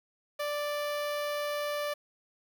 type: tone with notch filter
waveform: sawtooth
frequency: 587.3 Hz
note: D5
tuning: in tune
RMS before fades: -33 dBFS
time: 0.39-1.94 s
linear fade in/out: 10 ms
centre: 7500 Hz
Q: 1.5
effects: 9-bit